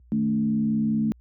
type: tone with frequency modulation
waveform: sine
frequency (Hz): 219.6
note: A3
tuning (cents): -3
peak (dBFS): -20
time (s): 0.12-1.12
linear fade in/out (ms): 0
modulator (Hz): 65.1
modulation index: 0.66
effects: added 60 Hz sine -41 dBFS peak until 1.2 s + high-pass 100 Hz 12 dB/octave